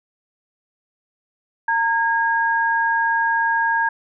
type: tone pair together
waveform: sine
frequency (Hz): 917.1 / 1634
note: A#5 / G#6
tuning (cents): -29 / -29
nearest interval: minor seventh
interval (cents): 1000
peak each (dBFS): -19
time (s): 1.68-3.89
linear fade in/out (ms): 5
effects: none